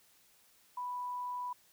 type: tone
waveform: sine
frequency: 987.8 Hz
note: B5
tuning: in tune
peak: -36 dBFS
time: 0.77-1.53 s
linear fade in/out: 5 ms
effects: white hiss -66 dBFS RMS until 1.72 s